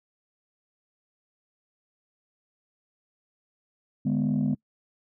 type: chord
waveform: sine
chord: G# diminished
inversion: second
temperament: just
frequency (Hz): 149.51 / 207.7 / 249.2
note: D3 / G#3 / B3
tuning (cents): +31 / 0 / +16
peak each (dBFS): -26 / -25 / -25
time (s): 4.05-4.55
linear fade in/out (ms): 10
effects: noise-tail reverb RT60 0.1 s tail -25 dB re dry + tanh soft clip ceiling -18 dBFS